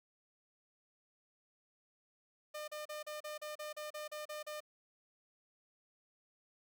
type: tone bursts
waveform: sawtooth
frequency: 604 Hz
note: D5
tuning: 48 cents sharp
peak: -38 dBFS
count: 12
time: 2.54-4.605 s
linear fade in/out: 10 ms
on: 140 ms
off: 35 ms
effects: none